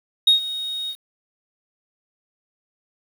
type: tone with ADSR envelope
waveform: sine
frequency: 3738 Hz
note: A#7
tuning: 4 cents sharp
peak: -7 dBFS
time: 0.27-0.96 s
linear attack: 6 ms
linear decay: 120 ms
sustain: -18 dB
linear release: 64 ms
effects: tanh soft clip ceiling -9 dBFS + 7-bit